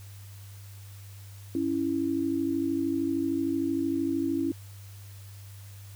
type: tone pair together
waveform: sine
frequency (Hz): 276.5 / 329.6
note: C#4 / E4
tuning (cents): -4 / 0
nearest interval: minor third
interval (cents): 304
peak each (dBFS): -28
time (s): 1.55-4.52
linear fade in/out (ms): 2
effects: added 99 Hz sine -43 dBFS peak until 5.95 s + white hiss -54 dBFS RMS until 5.95 s